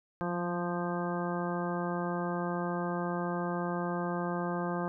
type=harmonic tone with a mistuned harmonic; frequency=174.61 Hz; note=F3; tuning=in tune; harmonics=1 / 2 / 3 / 4 / 5 / 6 / 7 / 9; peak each=-34 / -37 / -39 / -40 / -41 / -42 / -42 / -44 dBFS; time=0.21-4.88 s; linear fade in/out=0 ms; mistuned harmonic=1; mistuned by=+17 cents; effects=none